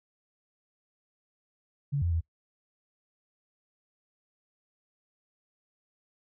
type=tone with pitch steps; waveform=sine; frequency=141.7 / 86 / 82.6 Hz; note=C#3 / F2 / E2; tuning=+38 / -26 / +4 cents; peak=-25 dBFS; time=1.92-2.211 s; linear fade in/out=20 ms; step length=97 ms; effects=noise-tail reverb RT60 0.1 s tail -21 dB re dry